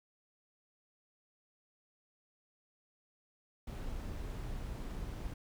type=noise; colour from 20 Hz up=brown; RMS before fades=-41 dBFS; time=3.67-5.34 s; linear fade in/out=5 ms; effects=none